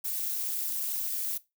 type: noise with amplitude modulation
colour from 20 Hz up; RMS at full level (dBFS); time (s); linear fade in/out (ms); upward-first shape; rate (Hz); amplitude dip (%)
violet; -28; 0.04-1.38; 10; sine; 269; 95
effects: noise-tail reverb RT60 0.2 s tail -17 dB re dry